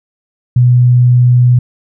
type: tone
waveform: sine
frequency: 123.47 Hz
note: B2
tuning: in tune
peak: -4 dBFS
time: 0.56-1.59 s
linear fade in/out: 5 ms
effects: none